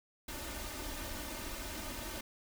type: noise with comb filter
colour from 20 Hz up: pink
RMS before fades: -42 dBFS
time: 0.28-2.21 s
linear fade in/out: 5 ms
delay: 3.3 ms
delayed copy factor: +0.75
effects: none